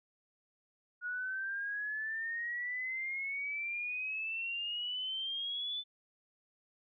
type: exponential sweep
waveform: sine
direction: up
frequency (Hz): 1447 to 3520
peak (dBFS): -35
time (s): 1.01-5.84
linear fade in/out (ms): 50
effects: none